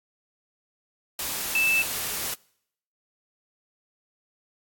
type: tone in noise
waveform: sine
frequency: 2637 Hz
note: E7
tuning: in tune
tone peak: -20 dBFS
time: 1.55-1.82 s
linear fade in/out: 2 ms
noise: white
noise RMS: -30 dBFS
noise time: 1.19-2.34 s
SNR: +7 dB
effects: noise-tail reverb RT60 0.7 s tail -25 dB re dry + AAC 64 kbps